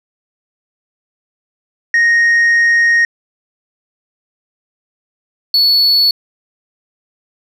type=tone pair in turn; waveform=sine; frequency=1864.7 / 4421 Hz; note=A#6 / C#8; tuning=0 / -5 cents; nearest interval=octave + minor third; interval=1495 cents; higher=second; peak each=-5 dBFS; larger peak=neither; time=1.94-3.05 / 5.54-6.11 s; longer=first; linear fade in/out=2 ms; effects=tanh soft clip ceiling -7 dBFS